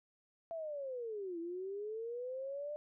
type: linear two-way sweep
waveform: sine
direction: down then up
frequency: 675 to 329.6 to 601 Hz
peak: -39 dBFS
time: 0.51-2.76 s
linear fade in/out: 0 ms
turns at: 1.39 s
effects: none